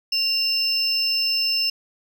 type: tone pair together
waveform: triangle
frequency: 2794 / 5280 Hz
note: F7 / E8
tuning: 0 / +2 cents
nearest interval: major seventh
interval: 1102 cents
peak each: -24 / -19 dBFS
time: 0.12-1.7 s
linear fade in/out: 5 ms
effects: 9-bit